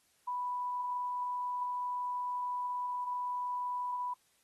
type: tone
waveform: sine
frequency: 987.8 Hz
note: B5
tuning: in tune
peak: -33 dBFS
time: 0.27-4.14 s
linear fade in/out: 10 ms
effects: white hiss -71 dBFS RMS until 4.43 s + AAC 32 kbps

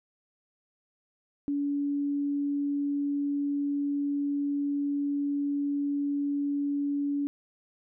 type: tone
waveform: sine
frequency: 285.2 Hz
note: C#4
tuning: 49 cents sharp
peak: -26 dBFS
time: 1.48-7.27 s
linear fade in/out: 0 ms
effects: none

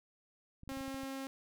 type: clicks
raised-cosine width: 5 ms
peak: -39 dBFS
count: 8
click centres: 0.634 / 0.677 / 0.718 / 0.772 / 0.809 / 0.88 / 0.944 / 1.034 s
type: tone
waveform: sawtooth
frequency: 269.1 Hz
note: C4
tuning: 49 cents sharp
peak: -36 dBFS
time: 0.69-1.27 s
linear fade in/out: 0 ms
effects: none

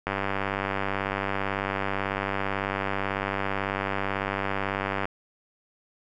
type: click train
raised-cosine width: 0.5 ms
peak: -12 dBFS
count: 490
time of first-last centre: 0.07-5.055 s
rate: 98.1 Hz
effects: none

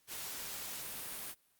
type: noise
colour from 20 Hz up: white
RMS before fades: -43 dBFS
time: 0.07-1.35 s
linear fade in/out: 50 ms
effects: white hiss -72 dBFS RMS until 1.59 s + Opus 48 kbps

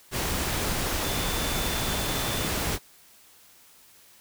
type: tone in noise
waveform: sine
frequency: 3520 Hz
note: A7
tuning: in tune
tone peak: -37 dBFS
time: 1-2.5 s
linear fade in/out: 50 ms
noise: pink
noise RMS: -28 dBFS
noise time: 0.11-2.79 s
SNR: -12 dB
effects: white hiss -55 dBFS RMS until 4.2 s

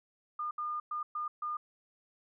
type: tone bursts at uneven times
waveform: sine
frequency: 1213 Hz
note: D#6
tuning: 44 cents flat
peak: -33 dBFS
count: 5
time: 0.39-0.51 / 0.58-0.8 / 0.91-1.03 / 1.15-1.28 / 1.42-1.57 s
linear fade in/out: 5 ms
effects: none

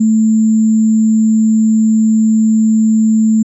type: tone with sample-and-hold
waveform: sine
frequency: 220 Hz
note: A3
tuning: in tune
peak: -7 dBFS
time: 0-3.43 s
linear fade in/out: 10 ms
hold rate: 7350 Hz
effects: resampled to 22050 Hz

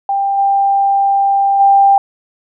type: tone with level steps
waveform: sine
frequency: 792 Hz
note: G5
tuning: 18 cents sharp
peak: -12 / -9 / -5 dBFS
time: 0.09-1.98 s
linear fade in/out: 2 ms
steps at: 0.37 / 1.59 s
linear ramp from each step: 20 ms
effects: none

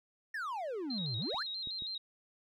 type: exponential two-way sweep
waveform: triangle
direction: down then up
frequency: 1864.7 to 103.9 to 1864.7 Hz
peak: -34 dBFS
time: 0.34-1.43 s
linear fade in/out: 5 ms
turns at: 1.17 s
type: tone with vibrato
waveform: sine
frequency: 3970 Hz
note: B7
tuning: 8 cents sharp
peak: -37 dBFS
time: 0.9-1.98 s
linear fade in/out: 5 ms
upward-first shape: square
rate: 6.2 Hz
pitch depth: 76 cents each way
type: clicks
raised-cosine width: 3 ms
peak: -42 / -37 / -38 dBFS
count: 3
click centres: 1.344 / 1.673 / 1.822 s
effects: none

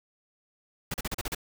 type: noise bursts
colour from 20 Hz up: pink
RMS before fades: -32 dBFS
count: 7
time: 0.91-1.349 s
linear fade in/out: 5 ms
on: 31 ms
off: 37 ms
effects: none

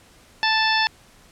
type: harmonic tone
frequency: 880 Hz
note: A5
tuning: in tune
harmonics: 1 / 2 / 3 / 4 / 5 / 6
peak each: -22 / -22 / -26 / -26 / -28 / -27 dBFS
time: 0.43-0.87 s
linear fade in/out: 0 ms
effects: pink hiss -52 dBFS RMS until 1.31 s + low-pass 11000 Hz 12 dB/octave

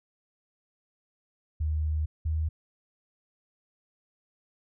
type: tone pair in turn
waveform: sine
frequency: 77.1 / 78.63 Hz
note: D#2 / D#2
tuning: -15 / +19 cents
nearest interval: unison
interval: 34 cents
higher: second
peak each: -25 dBFS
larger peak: neither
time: 1.6-2.06 / 2.25-2.49 s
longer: first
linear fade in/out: 10 ms
effects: none

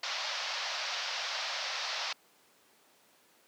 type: band-pass noise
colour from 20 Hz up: white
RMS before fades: -36 dBFS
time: 0.03-2.13 s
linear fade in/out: 5 ms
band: 560 to 5500 Hz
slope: 48 dB/octave
effects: pink hiss -64 dBFS RMS until 3.47 s + high-pass 300 Hz 12 dB/octave

